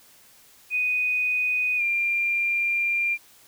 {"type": "tone with pitch glide", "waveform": "sine", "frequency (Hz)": [2489, 2388], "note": ["D#7", "D7"], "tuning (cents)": [0, 28], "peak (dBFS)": -21, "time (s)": [0.7, 3.18], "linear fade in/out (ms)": 50, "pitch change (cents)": -72, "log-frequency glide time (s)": [1.77, 1.82], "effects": ["white hiss -54 dBFS RMS until 3.47 s"]}